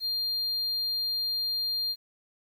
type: tone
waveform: triangle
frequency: 4200 Hz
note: C8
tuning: 6 cents sharp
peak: -26 dBFS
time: 0-1.96 s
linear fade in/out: 50 ms
effects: 10-bit